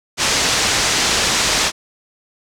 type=low-pass noise; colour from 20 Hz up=white; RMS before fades=-17 dBFS; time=0.17-1.72 s; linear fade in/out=50 ms; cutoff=7000 Hz; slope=24 dB/octave; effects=none